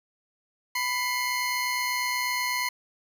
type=tone pair together; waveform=25% pulse; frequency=996.4 / 2121 Hz; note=B5 / C7; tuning=+15 / +23 cents; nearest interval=octave + minor second; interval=1308 cents; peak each=-25 dBFS; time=0.75-2.69 s; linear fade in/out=5 ms; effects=none